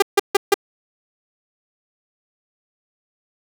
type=tone bursts; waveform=sawtooth; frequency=400 Hz; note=G4; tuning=35 cents sharp; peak=-6 dBFS; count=4; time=0-0.542 s; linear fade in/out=5 ms; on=23 ms; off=150 ms; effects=none